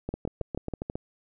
two click trains, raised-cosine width 2 ms, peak -18 / -18 dBFS, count 7 / 6, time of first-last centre 0.14-0.955 / 0.09-0.899 s, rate 7.36 / 6.18 Hz, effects none

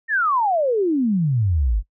sine exponential sweep, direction down, 1864.7 to 45.66 Hz, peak -16 dBFS, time 0.08-1.83 s, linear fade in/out 50 ms, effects noise-tail reverb RT60 0.1 s tail -22 dB re dry

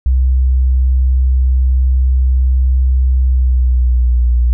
sine tone with pitch glide, 64.2 to 60.25 Hz, C2 to B1, -32 to -42 cents, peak -8 dBFS, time 0.06-4.53 s, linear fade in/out 0 ms, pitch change -110 cents, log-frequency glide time 3.23-4.24 s, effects none

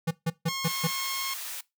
square tone bursts, 164.3 Hz, E3, 5 cents flat, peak -24 dBFS, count 5, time 0.07-0.875 s, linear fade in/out 10 ms, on 41 ms, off 150 ms
10% pulse tone, 1079 Hz, C#6, 47 cents flat, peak -22 dBFS, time 0.48-1.34 s, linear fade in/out 5 ms
white high-pass noise, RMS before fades -37 dBFS, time 0.64-1.61 s, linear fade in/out 5 ms, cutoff 1000 Hz, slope 12 dB/octave
effects noise-tail reverb RT60 0.2 s tail -21 dB re dry

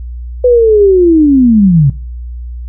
sine linear sweep, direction down, 503 to 130.81 Hz, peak -3 dBFS, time 0.44-1.9 s, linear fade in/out 5 ms, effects noise-tail reverb RT60 0.4 s tail -21 dB re dry + added 60 Hz sine -20 dBFS peak until 2.68 s

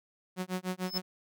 sawtooth tone with tremolo, 184 Hz, F#3, 9 cents flat, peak -26 dBFS, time 0.36-1.02 s, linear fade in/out 50 ms, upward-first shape sine, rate 6.7 Hz, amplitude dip 100%
square tone with exponential growth, 5220 Hz, E8, 18 cents flat, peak -28 dBFS, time 0.8-0.98 s, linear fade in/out 5 ms, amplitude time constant 38 ms
effects none

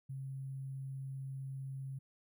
sine tone with sample-and-hold, 134.6 Hz, C3, 49 cents sharp, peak -40 dBFS, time 0.09-1.99 s, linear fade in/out 10 ms, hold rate 11025 Hz, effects none

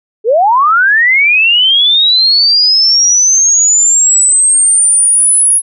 sine linear sweep, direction up, 405.4 to 10548 Hz, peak -5 dBFS, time 0.24-5.62 s, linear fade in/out 50 ms, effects none

